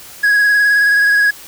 triangle tone with vibrato, 1661.2 Hz, G#6, in tune, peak -7 dBFS, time 0.23-1.31 s, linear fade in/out 10 ms, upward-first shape sine, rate 19 Hz, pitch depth 24 cents each way, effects white hiss -36 dBFS RMS until 1.47 s

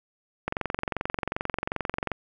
click train, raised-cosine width 0.5 ms, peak -12 dBFS, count 38, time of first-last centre 0.48-2.117 s, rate 22.6 Hz, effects none

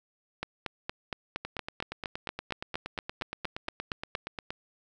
two click trains, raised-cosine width 0.3 ms, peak -16 / -19 dBFS, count 17 / 27, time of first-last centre 0.43-4.151 / 1.45-4.505 s, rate 4.3 / 8.51 Hz, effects none

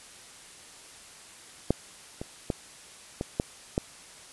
clicks, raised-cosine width 2 ms, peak -8 / -21 / -13 / -16 / -11 / -11 dBFS, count 6, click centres 1.706 / 2.215 / 2.502 / 3.211 / 3.399 / 3.779 s, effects white hiss -49 dBFS RMS until 4.32 s + resampled to 24000 Hz

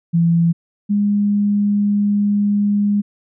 sine tone pair in turn, 168.4 / 204.7 Hz, E3 / G#3, +37 / -25 cents, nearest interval minor third, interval 338 cents, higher second, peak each -11 / -13 dBFS, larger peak first, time 0.13-0.53 / 0.89-3.02 s, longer second, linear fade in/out 20 ms, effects none

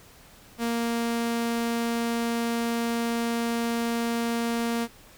sawtooth tone, 233.1 Hz, A#3, in tune, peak -21 dBFS, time 0.58-4.88 s, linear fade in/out 50 ms, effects pink hiss -52 dBFS RMS until 5.17 s

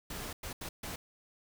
pink noise bursts at uneven times, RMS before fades -41 dBFS, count 4, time 0.1-0.33 / 0.43-0.53 / 0.61-0.69 / 0.83-0.96 s, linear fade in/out 5 ms, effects none

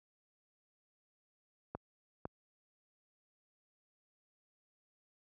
clicks, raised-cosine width 1 ms, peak -25 dBFS, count 2, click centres 1.75 / 2.254 s, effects high-pass 60 Hz 12 dB/octave

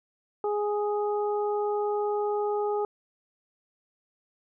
harmonic tone, 415.3 Hz, G#4, in tune, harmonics 1 / 2 / 3, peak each -26 / -31 / -38 dBFS, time 0.44-2.85 s, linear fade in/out 2 ms, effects none

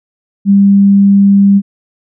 sine tone, 198.8 Hz, G3, 25 cents sharp, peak -3 dBFS, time 0.45-1.62 s, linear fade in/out 50 ms, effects none

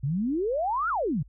sine exponential two-way sweep, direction up then down, 126.9 to 1451 to 126.9 Hz, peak -24 dBFS, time 0.03-1.23 s, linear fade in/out 10 ms, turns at 0.89 s, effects added 50 Hz sine -49 dBFS peak until 1.28 s

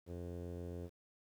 sawtooth tone with low-pass filter, 87.3 Hz, F2, in tune, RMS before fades -45 dBFS, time 0.06-0.9 s, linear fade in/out 50 ms, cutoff 470 Hz, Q 2.7, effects 11-bit

